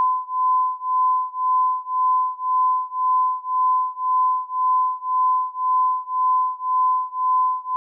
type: beating tone pair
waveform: sine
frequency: 1016 / 1017.9 Hz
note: B5 / C6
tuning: +49 / -48 cents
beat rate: 1.9 Hz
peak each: -20 / -21 dBFS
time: 0-7.76 s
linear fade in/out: 0 ms
effects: none